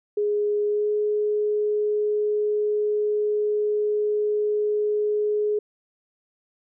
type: tone with pitch glide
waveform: sine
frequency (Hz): 415.5 to 420.1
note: G#4 to G#4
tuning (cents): +1 to +20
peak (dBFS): -20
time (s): 0.17-5.59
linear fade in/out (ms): 5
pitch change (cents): +19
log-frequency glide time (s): 0.66-0.9
effects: none